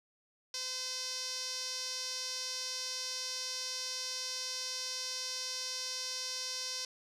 sawtooth tone with band-pass filter, 512 Hz, C5, 38 cents flat, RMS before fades -39 dBFS, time 0.54-6.85 s, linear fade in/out 2 ms, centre 5200 Hz, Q 3.9, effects none

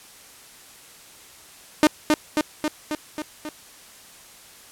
sawtooth tone with echo, 304.1 Hz, D#4, 40 cents flat, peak -8 dBFS, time 1.83-1.87 s, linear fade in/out 0 ms, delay 270 ms, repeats 6, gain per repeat -3 dB, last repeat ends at 3.49 s, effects white hiss -47 dBFS RMS until 4.71 s + low-pass 12000 Hz 12 dB/octave

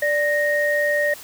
sine tone pair together, 587.3 / 1862.4 Hz, D5 / A#6, 0 / -2 cents, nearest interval octave + minor sixth, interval 1998 cents, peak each -20 dBFS, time 0.02-1.14 s, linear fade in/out 5 ms, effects white hiss -40 dBFS RMS until 1.23 s

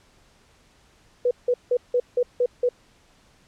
sine tone bursts, 491.3 Hz, B4, 9 cents flat, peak -17 dBFS, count 7, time 1.25-2.69 s, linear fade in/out 5 ms, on 60 ms, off 170 ms, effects pink hiss -58 dBFS RMS until 3.47 s + low-pass 8000 Hz 12 dB/octave

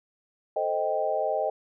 sine chord, A half-diminished seventh, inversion none, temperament equal, 440 / 523.3 / 622.3 / 784 Hz, A4 / C5 / Eb5 / G5, 0 / 0 / 0 / 0 cents, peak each -33 / -31 / -27 / -30 dBFS, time 0.56-1.5 s, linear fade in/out 5 ms, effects none

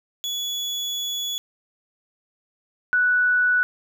35% pulse / sine tone pair in turn, 3400 / 1479.1 Hz, G#7 / F#6, +40 / -1 cents, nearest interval octave + major second, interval 1441 cents, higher first, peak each -23 / -16 dBFS, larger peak second, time 0.24-1.38 / 2.93-3.63 s, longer first, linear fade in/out 0 ms, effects none

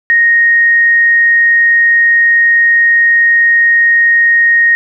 sine tone, 1864.7 Hz, A#6, in tune, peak -5 dBFS, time 0.1-4.75 s, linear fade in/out 0 ms, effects none

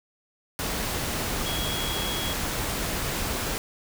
sine tone in noise, 3319 Hz, G#7, 2 cents flat, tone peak -32 dBFS, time 1.46-2.33 s, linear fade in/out 0 ms, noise pink, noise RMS -29 dBFS, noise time 0.59-3.58 s, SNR -6 dB, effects none

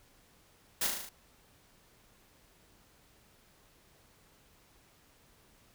white noise with echo, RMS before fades -31 dBFS, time 0.81-0.87 s, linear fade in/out 5 ms, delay 37 ms, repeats 6, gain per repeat -3 dB, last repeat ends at 1.092 s, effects pink hiss -64 dBFS RMS until 5.74 s

